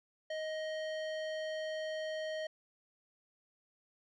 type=tone with low-pass filter; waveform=square; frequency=626 Hz; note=D#5; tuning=10 cents sharp; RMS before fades=-39 dBFS; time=0.3-2.47 s; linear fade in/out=5 ms; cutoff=3800 Hz; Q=1.1; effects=none